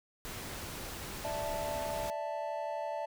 pink noise, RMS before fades -42 dBFS, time 0.25-2.1 s, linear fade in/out 0 ms
triangle chord, D suspended second, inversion none, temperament equal, 587.3 / 659.3 / 880 Hz, D5 / E5 / A5, 0 / 0 / 0 cents, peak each -37 dBFS, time 1.24-3.06 s, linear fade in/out 10 ms
effects none

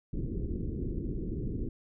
pink low-pass noise, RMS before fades -34 dBFS, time 0.13-1.69 s, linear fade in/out 5 ms, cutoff 410 Hz, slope 48 dB/octave, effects none

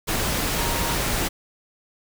sine tone in noise, 932.3 Hz, A#5, in tune, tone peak -32 dBFS, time 0.56-0.96 s, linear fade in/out 20 ms, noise pink, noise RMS -24 dBFS, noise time 0.07-1.29 s, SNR -11 dB, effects none

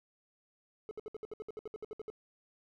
triangle tone bursts, 430 Hz, A4, 40 cents flat, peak -37 dBFS, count 15, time 0.89-2.101 s, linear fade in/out 0 ms, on 21 ms, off 64 ms, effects none

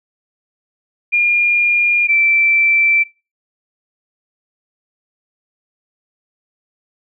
sine tone pair in turn, 2414 / 2336 Hz, D7 / D7, +47 / -10 cents, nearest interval minor second, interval 57 cents, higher first, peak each -10 dBFS, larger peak neither, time 1.12-2.08 / 2.08-3.04 s, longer neither, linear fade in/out 20 ms, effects noise-tail reverb RT60 0.3 s tail -23 dB re dry

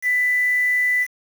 sine tone with quantisation, 1989 Hz, B6, 12 cents sharp, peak -16 dBFS, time 0.02-1.07 s, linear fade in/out 50 ms, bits 6, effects none

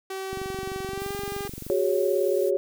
sawtooth tone with pitch glide, 383.1 to 401.9 Hz, G4 to G4, -40 to +43 cents, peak -27 dBFS, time 0.1-1.48 s, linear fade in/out 5 ms, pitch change +83 cents, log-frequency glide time 0.86-1.15 s
click train, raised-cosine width 3 ms, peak -24 dBFS, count 32, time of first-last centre 0.33-1.666 s, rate 23.2 Hz
blue noise, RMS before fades -43 dBFS, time 0.99-2.51 s, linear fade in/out 20 ms
sine chord, F# suspended second, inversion none, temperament equal with one note detuned, 370 / 408.6 / 554.4 Hz, F#4 / G#4 / C#5, 0 / -28 / 0 cents, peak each -25 dBFS, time 1.7-2.57 s, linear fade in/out 0 ms
effects none

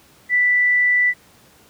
sine tone, 1975.5 Hz, B6, in tune, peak -13 dBFS, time 0.29-1.14 s, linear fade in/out 50 ms, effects pink hiss -51 dBFS RMS until 1.69 s + high-pass 80 Hz 12 dB/octave

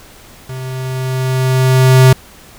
square tone with level ramp, 130 Hz, C3, 11 cents flat, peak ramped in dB -24 to -3 dBFS, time 0.49-2.13 s, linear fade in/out 5 ms, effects pink hiss -40 dBFS RMS until 2.58 s

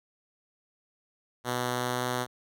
5% pulse tone with pitch glide, 123.47 to 124.47 Hz, B2 to B2, 0 to +14 cents, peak -17 dBFS, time 1.44-2.27 s, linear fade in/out 50 ms, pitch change +14 cents, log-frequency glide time 1.59-2.07 s, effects none

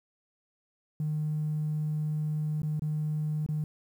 triangle tone with dropouts, 152.7 Hz, D#3, 32 cents flat, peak -24 dBFS, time 1-3.64 s, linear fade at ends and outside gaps 2 ms, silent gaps 2.619-2.631 / 2.795-2.82 / 3.463-3.488 s, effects tanh soft clip ceiling -25 dBFS + 10-bit

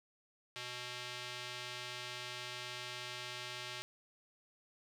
square tone with band-pass filter, 123.47 Hz, B2, in tune, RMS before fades -45 dBFS, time 0.56-3.82 s, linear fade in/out 0 ms, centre 3400 Hz, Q 1.2, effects none

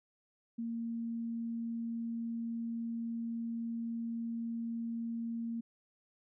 sine tone, 230.9 Hz, A#3, 16 cents flat, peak -35 dBFS, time 0.58-5.61 s, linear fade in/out 10 ms, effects none

